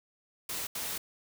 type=noise bursts at uneven times; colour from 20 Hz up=white; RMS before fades=-36 dBFS; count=2; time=0.49-0.67 / 0.75-0.98 s; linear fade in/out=5 ms; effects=none